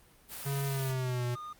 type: noise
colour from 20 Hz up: white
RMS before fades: -42 dBFS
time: 0.28-0.94 s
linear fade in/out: 50 ms
type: tone with pitch glide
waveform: square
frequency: 138.59 to 122.05 Hz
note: C#3 to B2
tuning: 0 to -20 cents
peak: -31 dBFS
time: 0.45-1.36 s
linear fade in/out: 20 ms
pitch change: -220 cents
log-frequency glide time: 0.67-1.25 s
type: tone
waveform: triangle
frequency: 1223 Hz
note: D#6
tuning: 30 cents flat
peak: -38 dBFS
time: 1.35-1.53 s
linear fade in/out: 5 ms
effects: pink hiss -61 dBFS RMS until 1.59 s + Opus 32 kbps